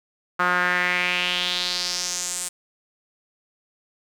sawtooth tone with band-pass filter sweep, 178.9 Hz, F3, 42 cents sharp, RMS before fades -24 dBFS, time 0.39-2.49 s, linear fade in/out 10 ms, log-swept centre 1300 to 8700 Hz, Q 3.5, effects 8-bit

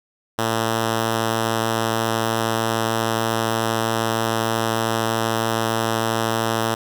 5% pulse tone, 112.9 Hz, A2, 45 cents sharp, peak -8 dBFS, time 0.38-6.75 s, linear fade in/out 10 ms, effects none

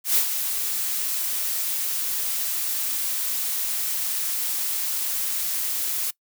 blue noise with ADSR envelope, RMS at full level -18 dBFS, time 0.04-6.11 s, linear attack 120 ms, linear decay 91 ms, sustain -8 dB, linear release 10 ms, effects noise-tail reverb RT60 0.1 s tail -22 dB re dry

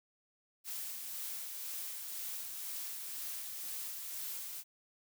blue noise with tremolo, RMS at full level -41 dBFS, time 0.64-4.64 s, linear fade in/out 50 ms, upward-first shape sine, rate 2 Hz, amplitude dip 30%, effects none

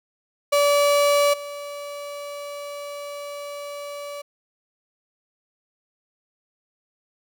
35% pulse tone with level steps, 576 Hz, D5, 34 cents flat, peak -14 / -30 dBFS, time 0.52-4.22 s, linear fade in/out 10 ms, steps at 1.33 s, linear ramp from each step 10 ms, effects none

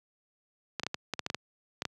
clicks, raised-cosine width 0.2 ms, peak -14 dBFS, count 11, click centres 0.797 / 0.834 / 0.866 / 0.944 / 1.137 / 1.193 / 1.264 / 1.301 / 1.346 / 1.821 / 1.853 s, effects high-pass 100 Hz 12 dB/octave

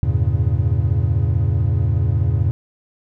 triangle chord, E diminished seventh, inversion none, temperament equal with one note detuned, 82.41 / 98 / 113.88 / 138.59 Hz, E2 / G2 / Bb2 / Db3, 0 / 0 / -40 / 0 cents, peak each -18 / -18 / -18 / -21 dBFS, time 0.03-2.51 s, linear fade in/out 0 ms, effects none

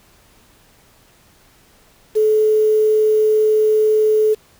sine tone with quantisation, 431 Hz, A4, 36 cents flat, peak -11 dBFS, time 2.15-4.35 s, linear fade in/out 20 ms, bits 6, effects pink hiss -52 dBFS RMS until 4.59 s

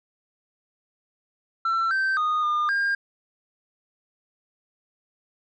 sine tone with pitch steps, 1344 / 1555 / 1234 / 1210 / 1608 Hz, E6 / G6 / D#6 / D#6 / G6, +33 / -14 / -15 / -49 / +44 cents, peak -18 dBFS, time 1.65-2.95 s, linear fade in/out 5 ms, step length 260 ms, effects tanh soft clip ceiling -20 dBFS

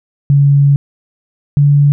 sine tone pair in turn, 141.3 / 143.69 Hz, C#3 / D3, +34 / -37 cents, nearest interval unison, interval 29 cents, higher second, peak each -5 dBFS, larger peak neither, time 0.3-0.76 / 1.57-1.92 s, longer first, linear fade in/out 0 ms, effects none

